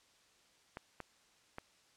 clicks, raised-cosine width 0.5 ms, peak -28 dBFS, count 3, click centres 0.771 / 1.003 / 1.584 s, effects white hiss -68 dBFS RMS until 1.96 s + low-pass 7000 Hz 12 dB/octave

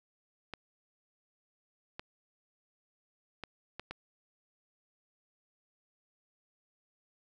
clicks, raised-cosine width 0.3 ms, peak -24 dBFS, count 5, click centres 0.537 / 1.995 / 3.437 / 3.796 / 3.91 s, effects none

